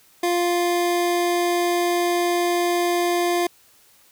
25% pulse tone, 349.4 Hz, F4, 1 cent sharp, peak -15 dBFS, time 0.23-3.47 s, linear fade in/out 5 ms, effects white hiss -55 dBFS RMS until 4.11 s

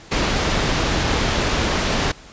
pink low-pass noise, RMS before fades -20 dBFS, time 0.11-2.12 s, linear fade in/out 10 ms, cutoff 5600 Hz, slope 12 dB/octave, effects pink hiss -43 dBFS RMS until 2.32 s + resampled to 16000 Hz

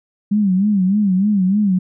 sine tone with vibrato, 197.1 Hz, G3, 10 cents sharp, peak -12 dBFS, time 0.31-1.79 s, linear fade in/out 10 ms, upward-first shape sine, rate 3.3 Hz, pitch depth 130 cents each way, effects none

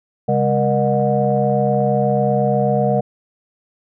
sine tone cluster, 134.9 / 203.1 / 473.3 / 607 / 727 Hz, C#3 / G#3 / A#4 / D#5 / F#5, -47 / -38 / +26 / -43 / -31 cents, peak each -20 dBFS, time 0.28-3.01 s, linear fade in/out 10 ms, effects tanh soft clip ceiling -2 dBFS

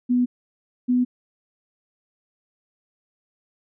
sine tone pair in turn, 246.9 / 248.5 Hz, B3 / B3, 0 / +11 cents, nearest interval unison, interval 11 cents, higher second, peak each -16 dBFS, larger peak neither, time 0.09-0.26 / 0.88-1.05 s, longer neither, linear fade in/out 20 ms, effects none

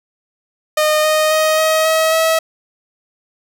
sawtooth tone with pitch steps, 613 / 619.4 / 625.9 / 632.4 / 639 / 645.7 Hz, D#5 / D#5 / D#5 / D#5 / D#5 / E5, -26 / -8 / +10 / +28 / +46 / -36 cents, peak -8 dBFS, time 0.77-2.39 s, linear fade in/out 5 ms, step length 270 ms, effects none

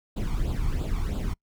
brown noise with flanger, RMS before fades -27 dBFS, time 0.16-1.34 s, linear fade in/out 10 ms, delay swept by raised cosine 0.25 to 0.93 ms, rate 3 Hz, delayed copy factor +0.75, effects noise-tail reverb RT60 0.1 s tail -26 dB re dry

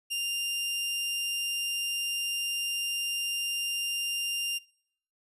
sawtooth tone, 2794 Hz, F7, in tune, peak -26 dBFS, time 0.1-4.59 s, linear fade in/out 20 ms, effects noise-tail reverb RT60 0.7 s tail -24 dB re dry + resampled to 32000 Hz

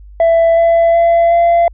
sine tone with pitch steps, 665 / 671.2 / 677.4 / 683.7 Hz, E5 / E5 / E5 / F5, +15 / +31 / +47 / -37 cents, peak -4 dBFS, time 0.2-1.68 s, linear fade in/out 2 ms, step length 370 ms, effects tanh soft clip ceiling -6 dBFS + added 50 Hz sine -33 dBFS peak until 1.73 s

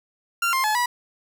30% pulse tone with pitch steps, 1383 / 1054 / 856 / 975 Hz, F6 / C6 / A5 / B5, -17 / +12 / -48 / -23 cents, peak -17 dBFS, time 0.42-0.86 s, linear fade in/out 5 ms, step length 110 ms, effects none

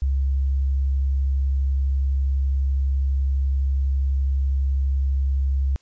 sine tone with vibrato, 67.7 Hz, C#2, 40 cents flat, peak -18 dBFS, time 0.02-5.76 s, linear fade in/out 0 ms, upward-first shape sine, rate 12 Hz, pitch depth 8 cents each way, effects white hiss -62 dBFS RMS until 5.81 s + resampled to 16000 Hz

